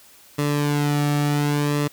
sawtooth tone with flanger, 146 Hz, D3, 10 cents flat, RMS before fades -21 dBFS, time 0.38-1.88 s, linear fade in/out 10 ms, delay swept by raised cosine 1.3 to 1.99 ms, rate 0.67 Hz, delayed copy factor -0.65, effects white hiss -50 dBFS RMS until 1.92 s

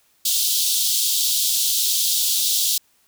pink high-pass noise, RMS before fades -20 dBFS, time 0.25-2.78 s, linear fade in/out 5 ms, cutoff 3300 Hz, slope 48 dB/octave, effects white hiss -61 dBFS RMS until 3.07 s

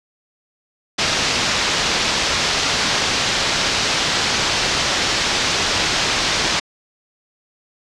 white low-pass noise, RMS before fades -19 dBFS, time 0.98-6.6 s, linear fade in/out 10 ms, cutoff 5800 Hz, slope 24 dB/octave, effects low-pass 9000 Hz 12 dB/octave

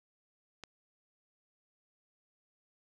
click, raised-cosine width 0.2 ms, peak -27 dBFS, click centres 0.637 s, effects none

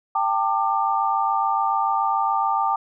sine tone cluster, 788 / 895 / 1192 Hz, G5 / A5 / D6, +9 / +29 / +25 cents, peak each -23 dBFS, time 0.15-2.76 s, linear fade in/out 5 ms, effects none

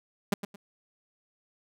sawtooth tone with echo, 200.9 Hz, G3, 43 cents sharp, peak -18 dBFS, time 0.32-0.34 s, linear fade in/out 5 ms, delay 110 ms, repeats 2, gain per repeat -11 dB, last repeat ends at 0.56 s, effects none

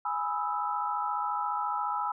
sine chord, E major seventh, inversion first, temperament equal with one note detuned, 830.6 / 987.8 / 1264.1 / 1318.5 Hz, G#5 / B5 / D#6 / E6, 0 / 0 / +27 / 0 cents, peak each -33 / -33 / -39 / -33 dBFS, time 0.05-2.12 s, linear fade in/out 5 ms, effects none

